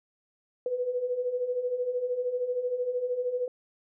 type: beating tone pair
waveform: sine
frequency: 485.6 / 498.6 Hz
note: B4 / B4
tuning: -29 / +16 cents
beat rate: 13 Hz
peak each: -34 / -28 dBFS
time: 0.66-3.48 s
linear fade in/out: 2 ms
effects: none